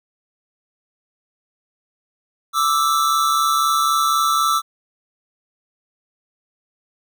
square tone pair together, 1174.6 / 1318.5 Hz, D6 / E6, 0 / 0 cents, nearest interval major second, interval 200 cents, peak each -20 / -18 dBFS, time 2.53-4.62 s, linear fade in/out 50 ms, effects none

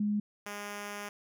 sine / 5% pulse tone pair in turn, 208 / 205.1 Hz, G#3 / G#3, +3 / -21 cents, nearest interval unison, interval 24 cents, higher first, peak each -27 dBFS, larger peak neither, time 0-0.2 / 0.46-1.09 s, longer second, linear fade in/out 5 ms, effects none

